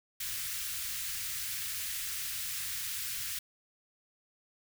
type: band-stop noise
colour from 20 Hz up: white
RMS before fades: -37 dBFS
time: 0.2-3.39 s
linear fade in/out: 5 ms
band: 130 to 1500 Hz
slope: 24 dB/octave
effects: none